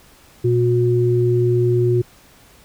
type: tone pair together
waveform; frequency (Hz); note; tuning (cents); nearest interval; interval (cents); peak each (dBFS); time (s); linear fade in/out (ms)
sine; 120.33 / 361; B2 / F#4; -45 / -43; octave + perfect fifth; 1902; -16; 0.44-2.02; 10
effects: pink hiss -49 dBFS RMS until 2.64 s